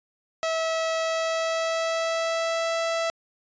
sawtooth tone with pitch glide, 649 to 661.5 Hz, E5 to E5, -27 to +6 cents, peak -20 dBFS, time 0.43-3.1 s, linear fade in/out 0 ms, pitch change +33 cents, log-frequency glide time 0.98-2.78 s, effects resampled to 16000 Hz

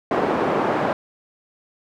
pink band-pass noise, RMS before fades -21 dBFS, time 0.11-0.93 s, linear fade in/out 2 ms, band 320 to 1000 Hz, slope 12 dB/octave, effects none

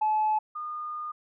sine tone pair in turn, 860 / 1220.1 Hz, A5 / D#6, -40 / -34 cents, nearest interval tritone, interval 606 cents, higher second, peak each -21 / -32 dBFS, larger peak first, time 0.01-0.39 / 0.55-1.12 s, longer second, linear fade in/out 10 ms, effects tanh soft clip ceiling -18 dBFS

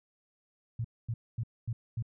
sine tone bursts, 115 Hz, A#2, 23 cents flat, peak -30 dBFS, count 5, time 0.79-2.025 s, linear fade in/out 5 ms, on 55 ms, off 240 ms, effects none

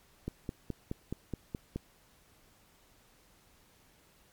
click train, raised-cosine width 3 ms, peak -22 dBFS, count 8, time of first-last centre 0.28-1.76 s, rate 4.73 Hz, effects pink hiss -64 dBFS RMS until 4.32 s + MP3 96 kbps

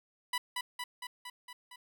15% pulse tone with echo, 987.8 Hz, B5, in tune, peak -24 dBFS, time 0.33-0.38 s, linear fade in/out 5 ms, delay 230 ms, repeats 6, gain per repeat -3 dB, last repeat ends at 1.76 s, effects none

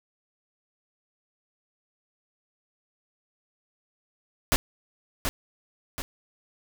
pink noise with echo, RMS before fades -21 dBFS, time 4.52-4.56 s, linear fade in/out 0 ms, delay 730 ms, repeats 2, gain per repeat -6 dB, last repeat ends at 6.02 s, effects none

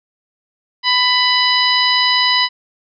harmonic tone, 995 Hz, B5, 13 cents sharp, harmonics 1 / 2 / 3 / 4 / 5, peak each -18 / -18 / -18 / -18 / -18 dBFS, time 0.83-2.49 s, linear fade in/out 50 ms, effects none

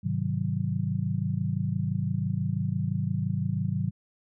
sine chord, Ab dominant seventh, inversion none, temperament just, 103.83 / 129.78 / 155.74 / 186.89 Hz, Ab2 / C3 / Eb3 / Gb3, 0 / -14 / +2 / +18 cents, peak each -31 dBFS, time 0.03-3.91 s, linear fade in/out 20 ms, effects none

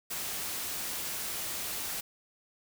white noise, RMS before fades -36 dBFS, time 0.1-2.01 s, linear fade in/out 10 ms, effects none

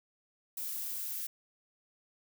violet noise with high-pass filter sweep, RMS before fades -38 dBFS, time 0.57-1.27 s, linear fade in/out 5 ms, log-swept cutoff 790 to 1500 Hz, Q 1.5, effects none

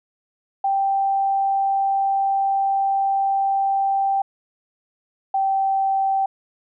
sine tone pair in turn, 784 / 777.2 Hz, G5 / G5, 0 / -15 cents, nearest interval unison, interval 15 cents, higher first, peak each -17 dBFS, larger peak neither, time 0.64-4.22 / 5.34-6.26 s, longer first, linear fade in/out 5 ms, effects none

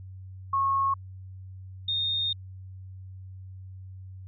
sine tone pair in turn, 1093 / 3676 Hz, C#6 / A#7, -25 / -25 cents, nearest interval octave + major sixth, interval 2100 cents, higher second, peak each -22 / -25 dBFS, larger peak first, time 0.53-0.94 / 1.88-2.33 s, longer second, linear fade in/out 5 ms, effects added 94 Hz sine -40 dBFS peak until 4.27 s

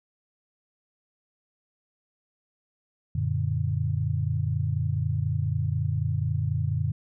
sine chord, Gb augmented, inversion none, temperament equal, 92.5 / 116.54 / 146.83 Hz, Gb2 / Bb2 / D3, 0 / 0 / 0 cents, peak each -28 dBFS, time 3.15-6.92 s, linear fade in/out 5 ms, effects none

